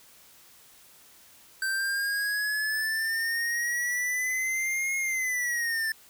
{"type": "exponential two-way sweep", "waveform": "square", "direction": "up then down", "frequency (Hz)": [1553, 2159, 1761], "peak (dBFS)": -27, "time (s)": [1.62, 5.92], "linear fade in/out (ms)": 2, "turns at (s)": 4.96, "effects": ["white hiss -55 dBFS RMS until 6.09 s"]}